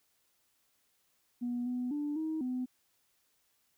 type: tone with pitch steps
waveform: sine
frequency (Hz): 242.8 / 248.1 / 293.6 / 315.9 / 252.7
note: B3 / B3 / D4 / D#4 / B3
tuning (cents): -29 / +8 / 0 / +26 / +40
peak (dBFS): -31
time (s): 1.41-2.66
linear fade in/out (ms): 20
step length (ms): 250
effects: tanh soft clip ceiling -28 dBFS + white hiss -74 dBFS RMS until 3.77 s